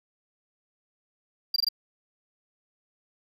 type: tone bursts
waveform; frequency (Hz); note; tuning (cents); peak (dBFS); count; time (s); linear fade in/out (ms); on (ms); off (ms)
triangle; 4748; D8; +18; -20; 4; 1.54-1.688; 5; 22; 20
effects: none